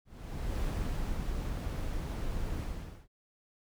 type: noise with ADSR envelope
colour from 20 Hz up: brown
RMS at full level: -32 dBFS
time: 0.05-3.08 s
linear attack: 570 ms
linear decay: 570 ms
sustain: -3 dB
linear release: 490 ms
effects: none